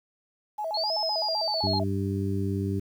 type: tone with vibrato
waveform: sine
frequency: 740 Hz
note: F#5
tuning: in tune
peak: -28 dBFS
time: 0.58-1.84 s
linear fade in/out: 10 ms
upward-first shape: square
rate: 7.8 Hz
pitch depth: 230 cents each way
type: linear two-way sweep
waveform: sine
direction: up then down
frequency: 4186 to 5274 to 4186 Hz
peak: -27 dBFS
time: 0.74-1.79 s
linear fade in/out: 5 ms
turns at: 0.95 s
type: harmonic tone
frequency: 98 Hz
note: G2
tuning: in tune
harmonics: 1 / 2 / 3 / 4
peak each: -28 / -31 / -33 / -34 dBFS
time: 1.63-2.8 s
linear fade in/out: 10 ms
effects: 9-bit